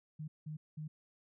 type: tone bursts at uneven times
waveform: sine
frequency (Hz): 153.7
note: D#3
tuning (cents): -21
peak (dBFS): -40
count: 3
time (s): 0.19-0.28 / 0.46-0.57 / 0.77-0.88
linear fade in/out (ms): 10
effects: none